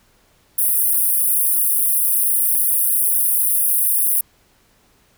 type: high-pass noise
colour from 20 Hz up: pink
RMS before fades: -17 dBFS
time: 0.58-4.21 s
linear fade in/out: 5 ms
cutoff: 9400 Hz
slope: 96 dB/octave
effects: pink hiss -57 dBFS RMS until 5.17 s